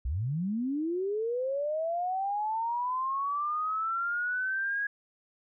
sine linear sweep, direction up, 54.4 to 1661.2 Hz, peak -28 dBFS, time 0.05-4.87 s, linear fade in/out 5 ms, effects none

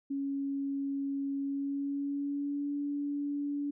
sine tone with pitch glide, 277.2 to 287 Hz, C#4 to D4, 0 to -40 cents, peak -31 dBFS, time 0.1-3.71 s, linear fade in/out 10 ms, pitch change +60 cents, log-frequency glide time 1.4-2.73 s, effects none

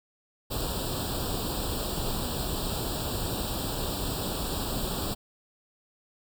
pink noise with comb filter, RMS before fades -31 dBFS, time 0.5-5.15 s, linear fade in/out 20 ms, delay 0.24 ms, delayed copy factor +1, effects none

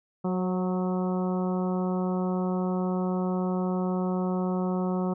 harmonic tone with a mistuned harmonic, 183.8 Hz, F#3, 11 cents flat, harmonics 1 / 2 / 3 / 4 / 5 / 6 / 7, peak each -26 / -32 / -36 / -38 / -40 / -42 / -43 dBFS, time 0.24-5.14 s, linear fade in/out 10 ms, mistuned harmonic 3, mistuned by -21 cents, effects none

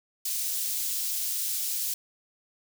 white high-pass noise, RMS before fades -30 dBFS, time 0.25-1.94 s, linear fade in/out 5 ms, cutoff 4600 Hz, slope 12 dB/octave, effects none

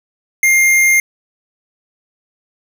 square tone, 2115 Hz, C7, 18 cents sharp, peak -9 dBFS, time 0.43-1 s, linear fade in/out 2 ms, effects none

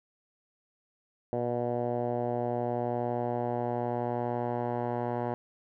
10% pulse tone with low-pass filter sweep, 120.8 Hz, B2, 38 cents flat, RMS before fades -31 dBFS, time 1.33-5.34 s, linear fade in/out 0 ms, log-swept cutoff 640 to 990 Hz, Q 2.4, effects none

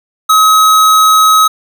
square tone, 1275 Hz, D#6, 42 cents sharp, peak -5 dBFS, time 0.29-1.48 s, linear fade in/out 10 ms, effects 7-bit

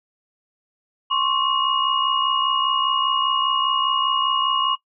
sine tone cluster, 1054 / 1119 / 2875 Hz, C6 / C#6 / F7, +12 / +16 / +50 cents, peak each -22 dBFS, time 1.1-4.76 s, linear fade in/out 20 ms, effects noise-tail reverb RT60 0.1 s tail -19 dB re dry

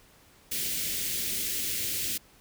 white band-stop noise, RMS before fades -31 dBFS, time 0.51-2.18 s, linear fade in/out 10 ms, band 440 to 2000 Hz, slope 24 dB/octave, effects pink hiss -58 dBFS RMS until 2.4 s

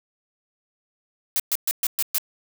blue noise bursts, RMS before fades -22 dBFS, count 6, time 1.36-2.182 s, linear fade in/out 0 ms, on 37 ms, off 120 ms, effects none

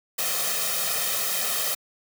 white noise with comb filter, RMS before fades -26 dBFS, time 0.18-1.75 s, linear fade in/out 10 ms, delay 1.6 ms, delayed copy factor +0.85, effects high-pass 200 Hz 12 dB/octave

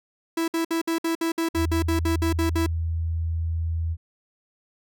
45% pulse tone bursts, 329.6 Hz, E4, in tune, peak -22 dBFS, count 14, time 0.37-2.664 s, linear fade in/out 5 ms, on 110 ms, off 58 ms
sine tone, 82.2 Hz, E2, 4 cents flat, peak -23 dBFS, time 1.54-3.97 s, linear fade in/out 50 ms
effects none

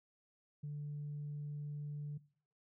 sine tone, 146.8 Hz, D3, in tune, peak -39 dBFS, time 0.63-2.18 s, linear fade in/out 10 ms, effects noise-tail reverb RT60 0.5 s tail -20 dB re dry + tanh soft clip ceiling -37 dBFS

